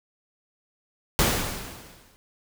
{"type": "noise with exponential decay", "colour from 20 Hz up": "pink", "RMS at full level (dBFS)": -19, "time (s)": [1.19, 2.16], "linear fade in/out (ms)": 0, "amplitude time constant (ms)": 210, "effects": []}